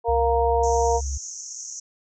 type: harmonic tone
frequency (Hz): 233.1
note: A#3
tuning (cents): 0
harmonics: 2 / 3 / 4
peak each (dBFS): -21 / -23 / -24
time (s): 0.04-1.01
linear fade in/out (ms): 50
type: tone with pitch glide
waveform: sine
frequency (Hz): 67.4 to 67.83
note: C#2 to C#2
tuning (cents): -48 to -37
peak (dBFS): -25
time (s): 0.08-1.18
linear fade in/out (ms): 10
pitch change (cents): +11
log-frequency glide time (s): 0.31-0.84
type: band-pass noise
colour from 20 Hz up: white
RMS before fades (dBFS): -36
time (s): 0.63-1.8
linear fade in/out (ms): 5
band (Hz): 5800 to 6800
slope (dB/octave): 96
effects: none